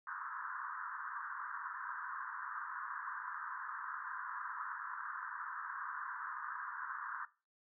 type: band-pass noise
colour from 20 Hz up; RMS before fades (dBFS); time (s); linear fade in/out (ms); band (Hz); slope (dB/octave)
pink; -44; 0.07-7.25; 2; 980 to 1700; 96
effects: noise-tail reverb RT60 0.3 s tail -18 dB re dry